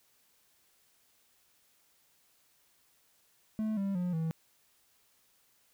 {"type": "tone with pitch steps", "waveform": "triangle", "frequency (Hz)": [217.2, 196.89, 178.47, 161.78], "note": ["A3", "G3", "F3", "E3"], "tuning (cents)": [-22, 8, 38, -32], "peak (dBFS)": -28, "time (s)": [3.59, 4.31], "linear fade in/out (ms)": 0, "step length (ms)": 180, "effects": ["white hiss -69 dBFS RMS until 5.73 s"]}